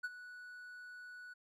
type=tone with ADSR envelope; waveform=triangle; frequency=1476 Hz; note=F#6; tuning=5 cents flat; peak=-33 dBFS; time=0.03-1.34 s; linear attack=16 ms; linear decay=37 ms; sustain=-14 dB; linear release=14 ms; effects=none